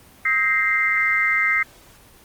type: tone cluster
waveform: sine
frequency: 1280 / 1588 / 1882 / 2086 Hz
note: D#6 / G6 / A#6 / C7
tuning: +49 / +22 / +16 / -6 cents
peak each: -26 / -27 / -24 / -18 dBFS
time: 0.25-1.63 s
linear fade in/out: 5 ms
effects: pink hiss -49 dBFS RMS until 2.24 s + Opus 24 kbps